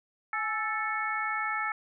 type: harmonic tone with a mistuned harmonic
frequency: 440 Hz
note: A4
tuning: in tune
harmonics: 2 / 3 / 4 / 5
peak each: -36 / -32 / -34 / -35 dBFS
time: 0.33-1.72 s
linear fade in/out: 2 ms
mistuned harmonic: 2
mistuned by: -68 cents
effects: none